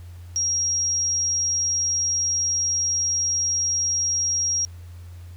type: tone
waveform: sine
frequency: 5630 Hz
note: F8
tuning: 13 cents sharp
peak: -20 dBFS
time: 0.36-4.65 s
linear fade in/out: 0 ms
effects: added 87 Hz sine -37 dBFS peak until 5.36 s + pink hiss -55 dBFS RMS until 5.36 s